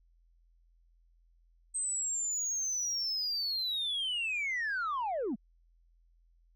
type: linear sweep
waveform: sine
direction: down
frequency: 8300 to 185 Hz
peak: -29 dBFS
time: 1.74-5.36 s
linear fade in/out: 20 ms
effects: tanh soft clip ceiling -29 dBFS + added 42 Hz sine -63 dBFS peak until 6.55 s